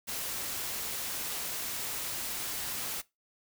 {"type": "noise", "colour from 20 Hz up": "white", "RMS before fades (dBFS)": -36, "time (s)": [0.07, 3.02], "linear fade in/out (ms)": 20, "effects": ["noise-tail reverb RT60 0.2 s tail -20 dB re dry"]}